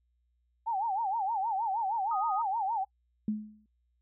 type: tone with vibrato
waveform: sine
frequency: 841 Hz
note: G#5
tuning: 22 cents sharp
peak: -28 dBFS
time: 0.66-2.85 s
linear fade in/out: 20 ms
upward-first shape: sine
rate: 6.4 Hz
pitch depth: 190 cents each way
type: tone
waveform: sine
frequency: 1244.5 Hz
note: D#6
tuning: in tune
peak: -32 dBFS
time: 2.11-2.42 s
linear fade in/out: 5 ms
type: tone with exponential decay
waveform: sine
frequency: 213.1 Hz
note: G#3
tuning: 45 cents sharp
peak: -25 dBFS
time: 3.28-3.66 s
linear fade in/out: 2 ms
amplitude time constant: 81 ms
effects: noise-tail reverb RT60 0.1 s tail -26 dB re dry + added 60 Hz sine -70 dBFS peak until 4.01 s